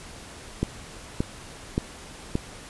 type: click train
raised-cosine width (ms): 3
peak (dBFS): -10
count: 4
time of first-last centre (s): 0.63-2.354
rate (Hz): 1.74
effects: pink hiss -43 dBFS RMS until 2.69 s + resampled to 24000 Hz